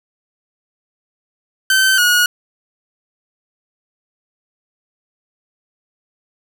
sawtooth tone pair in turn, 1541 / 1449.6 Hz, G6 / F#6, -30 / -36 cents, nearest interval minor second, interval 106 cents, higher first, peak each -7 dBFS, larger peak neither, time 1.7-1.98 / 1.98-2.26 s, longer neither, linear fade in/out 2 ms, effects none

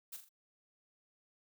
blue noise with echo, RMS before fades -45 dBFS, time 0.12-0.17 s, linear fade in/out 10 ms, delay 41 ms, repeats 3, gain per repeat -7 dB, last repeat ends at 0.293 s, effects none

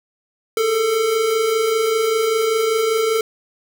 square tone pair together, 422.2 / 447.3 Hz, G#4 / A4, +29 / +28 cents, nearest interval minor second, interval 99 cents, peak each -26 / -17 dBFS, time 0.57-3.21 s, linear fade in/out 2 ms, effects none

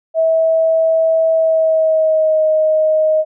sine tone with pitch glide, 648 to 624.8 Hz, E5 to D#5, -30 to +7 cents, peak -10 dBFS, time 0.14-3.25 s, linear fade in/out 50 ms, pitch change -63 cents, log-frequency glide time 1.33-2.44 s, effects none

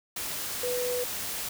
sine tone in noise, 493.9 Hz, B4, in tune, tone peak -28 dBFS, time 0.63-1.04 s, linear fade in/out 5 ms, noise white, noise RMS -34 dBFS, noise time 0.16-1.49 s, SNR +3 dB, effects none

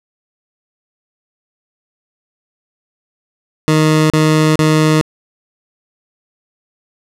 20% pulse tone bursts, 155.56 Hz, D#3, in tune, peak -4 dBFS, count 3, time 3.68-5.012 s, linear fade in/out 0 ms, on 420 ms, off 36 ms, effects low-pass 10000 Hz 12 dB/octave

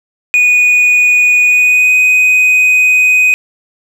triangle tone with pitch glide, 2468 to 2501 Hz, D#7 to D#7, -15 to +8 cents, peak -4 dBFS, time 0.34-3.34 s, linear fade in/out 0 ms, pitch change +23 cents, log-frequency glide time 1.46-1.94 s, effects none

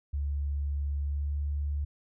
sine tone with pitch glide, 71.4 to 72.4 Hz, D2 to D2, -48 to -24 cents, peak -28 dBFS, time 0.13-1.85 s, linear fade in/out 10 ms, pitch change +24 cents, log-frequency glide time 1.02-1.35 s, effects none

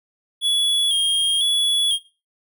square tone with vibrato, 3311 Hz, G#7, 6 cents flat, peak -17 dBFS, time 0.41-1.99 s, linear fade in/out 50 ms, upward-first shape square, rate 1 Hz, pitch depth 41 cents each way, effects noise-tail reverb RT60 0.3 s tail -17 dB re dry

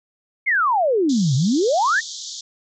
sine exponential two-way sweep, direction down then up, 2235 to 123.47 to 1933 Hz, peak -15 dBFS, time 0.46-2.01 s, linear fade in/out 20 ms, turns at 1.35 s
white band-pass noise, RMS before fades -33 dBFS, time 1.09-2.41 s, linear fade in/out 5 ms, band 3300 to 7100 Hz, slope 96 dB/octave
effects none

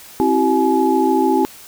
sine tone cluster, 264.6 / 331.1 / 384.7 / 847 Hz, C4 / E4 / G4 / G#5, +20 / +8 / -33 / +34 cents, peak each -18 dBFS, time 0.2-1.45 s, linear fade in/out 0 ms, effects white hiss -40 dBFS RMS until 1.67 s

